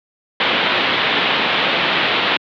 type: low-pass noise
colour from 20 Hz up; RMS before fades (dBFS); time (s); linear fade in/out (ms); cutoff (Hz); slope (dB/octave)
white; -17; 0.4-2.37; 2; 3700; 48
effects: high-pass 200 Hz 12 dB/octave